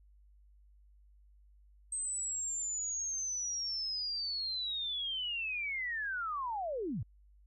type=linear sweep; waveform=sine; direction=down; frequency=8310 to 81.7 Hz; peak=-34 dBFS; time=1.92-7.03 s; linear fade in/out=5 ms; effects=added 50 Hz sine -59 dBFS peak until 7.46 s